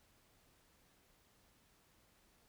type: silence
effects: pink hiss -71 dBFS RMS until 2.48 s